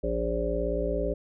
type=harmonic tone with a mistuned harmonic; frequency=57.9 Hz; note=A#1; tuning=11 cents flat; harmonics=1 / 3 / 5 / 7 / 9 / 10; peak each=-31 / -36 / -36 / -32 / -32 / -32 dBFS; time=0.03-1.14 s; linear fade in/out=10 ms; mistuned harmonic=1; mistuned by=-110 cents; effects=none